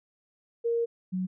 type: tone pair in turn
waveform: sine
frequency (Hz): 466.2 / 185.01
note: A#4 / F#3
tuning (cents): 0 / 0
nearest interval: octave + major third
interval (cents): 1600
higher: first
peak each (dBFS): -24 / -27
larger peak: first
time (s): 0.64-0.86 / 1.12-1.27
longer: first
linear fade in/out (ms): 20
effects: none